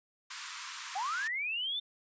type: high-pass noise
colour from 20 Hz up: pink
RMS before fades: -42 dBFS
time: 0.3-1.28 s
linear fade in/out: 10 ms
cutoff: 970 Hz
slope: 96 dB/octave
type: linear sweep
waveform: sine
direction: up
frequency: 717 to 3600 Hz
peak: -32 dBFS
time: 0.95-1.8 s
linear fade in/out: 10 ms
effects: resampled to 16000 Hz